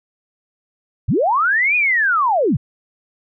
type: linear two-way sweep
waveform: sine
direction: up then down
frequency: 65.41 to 2500 to 89.7 Hz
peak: -13 dBFS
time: 1.08-2.57 s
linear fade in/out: 10 ms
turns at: 1.76 s
effects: none